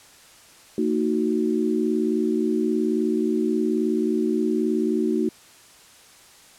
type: chord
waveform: sine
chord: D# minor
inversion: second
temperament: equal with one note detuned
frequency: 227.5 / 311.1 / 370 Hz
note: A#3 / D#4 / F#4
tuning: -42 / 0 / 0 cents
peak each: -24 dBFS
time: 0.78-5.29 s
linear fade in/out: 2 ms
effects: white hiss -50 dBFS RMS until 6.58 s + low-pass 10000 Hz 12 dB/octave